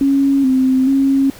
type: tone with pitch steps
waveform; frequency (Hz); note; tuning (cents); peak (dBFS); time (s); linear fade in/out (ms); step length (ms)
sine; 275.7 / 260.5 / 272.1; C#4 / C4 / C#4; -9 / -7 / -32; -10; 0.01-1.3; 2; 430
effects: pink hiss -39 dBFS RMS until 1.39 s